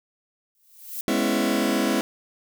violet noise with exponential growth, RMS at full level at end -29 dBFS, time 0.55-1.01 s, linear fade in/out 1 ms, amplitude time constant 100 ms
sawtooth chord, C# minor seventh, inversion second, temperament just, 207.9 / 249.5 / 277.2 / 332.6 Hz, G#3 / B3 / C#4 / E4, +2 / +18 / 0 / +16 cents, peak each -22 dBFS, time 1.08-2.01 s, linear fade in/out 0 ms
effects none

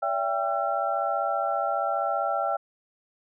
sine tone cluster, 574 / 669 / 790 / 1351 Hz, D5 / E5 / G5 / E6, -40 / +25 / +13 / +42 cents, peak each -31 / -29 / -28 / -30 dBFS, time 0.02-2.57 s, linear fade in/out 10 ms, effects none

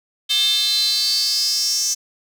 square tone with high-pass filter sweep, 239.7 Hz, A#3, 48 cents sharp, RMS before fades -19 dBFS, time 0.29-1.95 s, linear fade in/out 20 ms, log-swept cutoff 3400 to 6000 Hz, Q 9.2, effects none

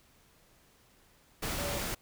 sine tone in noise, 574 Hz, D5, 40 cents flat, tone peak -38 dBFS, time 1.58-1.79 s, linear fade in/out 10 ms, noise pink, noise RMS -35 dBFS, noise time 1.42-1.95 s, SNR -6 dB, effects pink hiss -64 dBFS RMS until 2.01 s

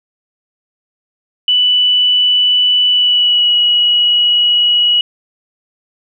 sine tone with pitch glide, 2974 to 2916 Hz, F#7 to F#7, +8 to -26 cents, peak -8 dBFS, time 1.48-5.01 s, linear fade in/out 2 ms, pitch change -34 cents, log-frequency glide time 2.87-3.56 s, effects none

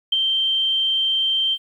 sine tone with ADSR envelope, 3136 Hz, G7, in tune, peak -13 dBFS, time 0.12-1.58 s, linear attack 7 ms, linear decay 18 ms, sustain -4 dB, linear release 52 ms, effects 9-bit

